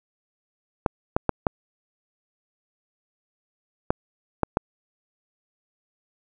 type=clicks; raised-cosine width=1 ms; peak=-5 dBFS; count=7; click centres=0.862 / 1.165 / 1.293 / 1.468 / 3.905 / 4.433 / 4.571 s; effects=none